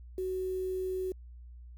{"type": "tone with quantisation", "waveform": "sine", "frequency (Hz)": 373, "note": "F#4", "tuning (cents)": 14, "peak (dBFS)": -31, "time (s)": [0.18, 1.12], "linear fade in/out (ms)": 2, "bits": 9, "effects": ["added 60 Hz sine -46 dBFS peak until 1.77 s"]}